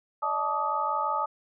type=tone cluster; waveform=sine; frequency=581 / 633 / 871 / 1165 / 1251 Hz; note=D5 / D#5 / A5 / D6 / D#6; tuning=-19 / +30 / -18 / -14 / +9 cents; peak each=-37 / -38 / -29 / -33 / -29 dBFS; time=0.22-1.26 s; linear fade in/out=10 ms; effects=none